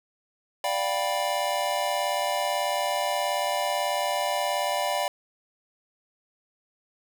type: chord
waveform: square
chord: G dominant seventh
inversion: second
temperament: just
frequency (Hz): 588 / 705.6 / 784 / 980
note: D5 / F5 / G5 / B5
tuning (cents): +2 / +18 / 0 / -14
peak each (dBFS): -30 / -31 / -32 / -32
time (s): 0.64-5.08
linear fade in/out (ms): 2
effects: none